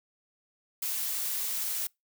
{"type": "noise", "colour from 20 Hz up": "blue", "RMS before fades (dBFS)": -32, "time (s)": [0.82, 1.87], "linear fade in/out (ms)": 5, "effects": ["noise-tail reverb RT60 0.2 s tail -26 dB re dry"]}